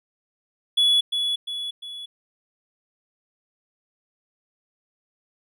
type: tone with echo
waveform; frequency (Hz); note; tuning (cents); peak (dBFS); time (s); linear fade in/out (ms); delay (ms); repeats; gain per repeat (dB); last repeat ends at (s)
triangle; 3400; G#7; +40; -14; 0.77-1.01; 10; 350; 3; -6; 2.06
effects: none